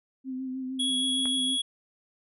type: tone with vibrato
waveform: sine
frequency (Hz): 260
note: C4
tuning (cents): -11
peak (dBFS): -31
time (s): 0.24-1.58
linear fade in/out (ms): 50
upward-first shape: sine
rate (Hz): 6.5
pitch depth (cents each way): 28
type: tone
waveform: square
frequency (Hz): 3342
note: G#7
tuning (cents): +10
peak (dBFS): -26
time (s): 0.79-1.62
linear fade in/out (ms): 10
type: clicks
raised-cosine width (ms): 0.5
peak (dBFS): -24 / -34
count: 2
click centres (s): 1.256 / 1.271
effects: resampled to 32000 Hz